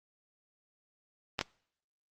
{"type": "clicks", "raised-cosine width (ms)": 0.2, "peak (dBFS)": -12, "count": 2, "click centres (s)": [1.391, 1.412], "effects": ["noise-tail reverb RT60 0.6 s tail -24 dB re dry", "Opus 24 kbps"]}